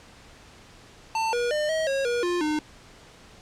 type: tone with pitch steps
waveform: square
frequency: 893 / 480.7 / 603 / 636 / 545 / 479.5 / 352 / 304.4 Hz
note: A5 / B4 / D5 / D#5 / C#5 / A#4 / F4 / D#4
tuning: +25 / -47 / +46 / +38 / -29 / +49 / +14 / -38 cents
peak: -24 dBFS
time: 1.15-2.59 s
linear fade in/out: 2 ms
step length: 180 ms
effects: pink hiss -50 dBFS RMS until 3.41 s + low-pass 7000 Hz 12 dB/octave